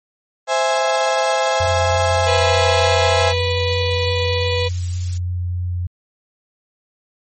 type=chord; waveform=35% pulse; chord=C augmented; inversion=none; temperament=equal; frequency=523.3 / 659.3 / 830.6 Hz; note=C5 / E5 / G#5; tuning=0 / 0 / 0 cents; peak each=-18 dBFS; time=0.47-3.34 s; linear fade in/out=50 ms
type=tone with vibrato; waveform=sine; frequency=89.1 Hz; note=F2; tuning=35 cents sharp; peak=-19 dBFS; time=1.6-5.87 s; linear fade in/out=5 ms; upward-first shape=triangle; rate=3.3 Hz; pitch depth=9 cents each way
type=noise; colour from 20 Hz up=violet; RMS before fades=-27 dBFS; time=2.04-5.18 s; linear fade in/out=10 ms
type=harmonic tone; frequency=490.6 Hz; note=B4; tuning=12 cents flat; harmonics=1 / 2 / 4 / 5 / 6 / 7 / 8 / 9; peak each=-20 / -29 / -31 / -27 / -31 / -29 / -29 / -30 dBFS; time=2.26-4.69 s; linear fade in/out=20 ms
effects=MP3 32 kbps